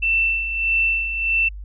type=tone with tremolo; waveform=sine; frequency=2676 Hz; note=E7; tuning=25 cents sharp; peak=-15 dBFS; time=0.02-1.49 s; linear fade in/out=10 ms; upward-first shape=sine; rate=1.6 Hz; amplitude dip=60%; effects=added 50 Hz sine -31 dBFS peak until 1.64 s